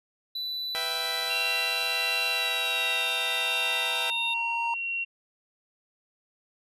triangle tone with pitch glide, 3978 to 3669 Hz, B7 to A#7, +12 to -28 cents, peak -29 dBFS, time 0.35-4.34 s, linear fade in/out 5 ms, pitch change -140 cents, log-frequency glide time 2.3-3.08 s
10% pulse chord, E minor, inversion second, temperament equal, 493.9 / 659.3 / 784 Hz, B4 / E5 / G5, 0 / 0 / 0 cents, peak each -29 / -26 / -26 dBFS, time 0.75-4.1 s, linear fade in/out 0 ms
sine tone with tremolo, 2740 Hz, F7, 34 cents flat, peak -27 dBFS, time 1.29-5.05 s, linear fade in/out 20 ms, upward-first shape sine, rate 1.4 Hz, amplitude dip 30%
triangle tone with exponential growth, 932.3 Hz, A#5, in tune, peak -24 dBFS, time 2.21-4.74 s, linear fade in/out 2 ms, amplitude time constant 550 ms
effects resampled to 32000 Hz

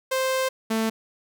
sawtooth tone pair in turn, 523.3 / 222.4 Hz, C5 / A3, 0 / +19 cents, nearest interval octave + minor third, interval 1481 cents, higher first, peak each -18 dBFS, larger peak neither, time 0.11-0.49 / 0.7-0.9 s, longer first, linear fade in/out 10 ms, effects none

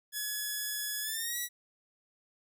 5% pulse tone with pitch glide, 1697 to 1938.1 Hz, G#6 to B6, +37 to -33 cents, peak -23 dBFS, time 0.12-1.49 s, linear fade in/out 50 ms, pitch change +230 cents, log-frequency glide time 1.02-1.38 s, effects none

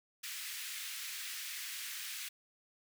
pink high-pass noise, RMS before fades -43 dBFS, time 0.23-2.29 s, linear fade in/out 10 ms, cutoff 1800 Hz, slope 24 dB/octave, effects none

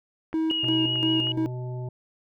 click train, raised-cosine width 0.5 ms, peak -26 dBFS, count 4, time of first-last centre 0.33-1.27 s, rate 3.19 Hz
triangle tone with tremolo, 320 Hz, D#4, 49 cents sharp, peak -20 dBFS, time 0.34-1.46 s, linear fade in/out 0 ms, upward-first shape square, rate 2.9 Hz, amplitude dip 75%
sine tone with vibrato, 2874 Hz, F7, 49 cents sharp, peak -24 dBFS, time 0.5-1.32 s, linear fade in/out 2 ms, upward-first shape sine, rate 5.3 Hz, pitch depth 19 cents each way
harmonic tone, 125 Hz, B2, 21 cents sharp, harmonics 1 / 3 / 5 / 7, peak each -30 / -40 / -44 / -47 dBFS, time 0.63-1.89 s, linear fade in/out 5 ms
effects none

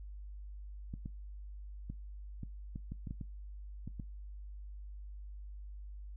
clicks, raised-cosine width 5 ms, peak -29 dBFS, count 11, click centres 0.939 / 1.059 / 1.9 / 2.433 / 2.759 / 2.92 / 3.072 / 3.109 / 3.212 / 3.876 / 3.998 s, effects noise-tail reverb RT60 0.2 s tail -22 dB re dry + added 50 Hz sine -44 dBFS peak until 6.16 s

